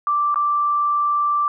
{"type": "tone with dropouts", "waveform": "sine", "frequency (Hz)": 1173, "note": "D6", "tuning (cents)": -2, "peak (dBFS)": -16, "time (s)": [0.07, 1.48], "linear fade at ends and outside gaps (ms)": 1, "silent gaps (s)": [0.344, 0.358], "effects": []}